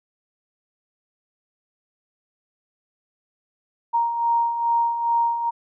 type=beating tone pair; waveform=sine; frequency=932.3 / 934.7 Hz; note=A#5 / A#5; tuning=0 / +4 cents; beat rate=2.4 Hz; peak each=-27 / -19 dBFS; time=3.93-5.51 s; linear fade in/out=20 ms; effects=none